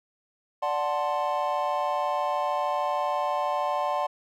triangle chord, D dominant seventh, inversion none, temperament equal, 587.3 / 740 / 880 / 1046.5 Hz, D5 / F#5 / A5 / C6, 0 / 0 / 0 / 0 cents, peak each -28 / -28 / -29 / -28 dBFS, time 0.62-4.07 s, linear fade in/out 10 ms, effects none

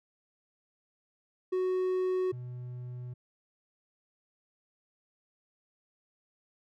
triangle tone pair in turn, 370 / 123.8 Hz, F#4 / B2, 0 / +5 cents, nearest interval octave + perfect fifth, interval 1895 cents, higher first, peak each -25 / -36 dBFS, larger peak first, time 1.52-2.32 / 2.32-3.14 s, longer second, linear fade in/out 10 ms, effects none

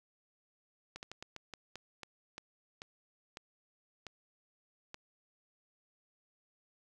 slowing click train, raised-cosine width 0.2 ms, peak -27 dBFS, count 13, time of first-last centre 0.96-4.944 s, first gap 69 ms, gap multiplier 1.26, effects none

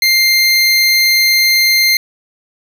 square tone pair together, 2100 / 4182 Hz, C7 / C8, +6 / -2 cents, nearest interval octave, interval 1192 cents, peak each -12 dBFS, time 0.02-1.97 s, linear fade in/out 2 ms, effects none

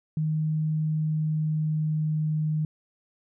sine tone with pitch glide, 155.56 to 154.4 Hz, D#3 to D#3, 0 to -13 cents, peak -23 dBFS, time 0.17-2.65 s, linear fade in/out 2 ms, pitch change -13 cents, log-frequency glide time 0.72-2.39 s, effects none

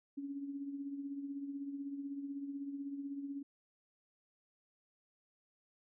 sine tone with tremolo, 280 Hz, C#4, 18 cents sharp, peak -37 dBFS, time 0.17-3.43 s, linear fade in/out 10 ms, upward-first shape triangle, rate 16 Hz, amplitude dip 60%, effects none

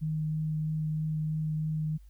sine tone with vibrato, 155.56 Hz, D#3, in tune, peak -28 dBFS, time 0.01-1.98 s, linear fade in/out 20 ms, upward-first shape triangle, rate 3.1 Hz, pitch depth 10 cents each way, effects added 50 Hz sine -49 dBFS peak until 2.09 s + white hiss -72 dBFS RMS until 2.09 s

